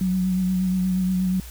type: tone with vibrato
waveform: sine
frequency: 185 Hz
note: F#3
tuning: in tune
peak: -19 dBFS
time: 0.01-1.4 s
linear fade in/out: 2 ms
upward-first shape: sine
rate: 8.4 Hz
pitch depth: 27 cents each way
effects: added 60 Hz sine -37 dBFS peak until 1.5 s + white hiss -44 dBFS RMS until 1.5 s